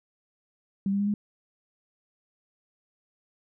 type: tone with pitch steps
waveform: sine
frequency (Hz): 196 / 199.54 / 203.1 / 206.8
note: G3 / G3 / G#3 / G#3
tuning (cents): 0 / +31 / -38 / -7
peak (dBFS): -23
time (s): 0.86-1.14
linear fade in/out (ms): 2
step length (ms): 70
effects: none